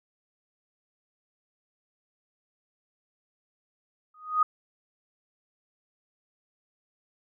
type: tone with exponential growth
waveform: sine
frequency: 1244.5 Hz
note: D#6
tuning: in tune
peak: -16 dBFS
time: 4.14-4.43 s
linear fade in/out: 5 ms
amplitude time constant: 61 ms
effects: none